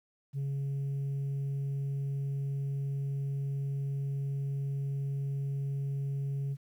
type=tone; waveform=sine; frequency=138.59 Hz; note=C#3; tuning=in tune; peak=-28 dBFS; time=0.33-6.57 s; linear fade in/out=50 ms; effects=tanh soft clip ceiling -30 dBFS + 11-bit